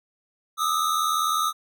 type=tone pair together; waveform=square; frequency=1213 / 1293 Hz; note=D#6 / E6; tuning=-44 / -34 cents; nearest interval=minor second; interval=110 cents; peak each=-25 dBFS; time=0.57-1.53 s; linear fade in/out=50 ms; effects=none